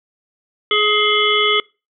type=harmonic tone with a mistuned harmonic; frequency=420.6 Hz; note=G#4; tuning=22 cents sharp; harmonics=1 / 3 / 5 / 7 / 8; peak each=-19 / -19 / -19 / -19 / -19 dBFS; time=0.71-1.6 s; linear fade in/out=2 ms; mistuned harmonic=7; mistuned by=+45 cents; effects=noise-tail reverb RT60 0.3 s tail -25 dB re dry